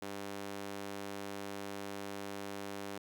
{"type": "tone with high-pass filter", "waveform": "sawtooth", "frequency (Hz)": 100, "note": "G2", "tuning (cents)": 35, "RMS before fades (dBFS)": -43, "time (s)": [0.02, 2.98], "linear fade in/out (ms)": 5, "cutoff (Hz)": 300, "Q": 0.95, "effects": []}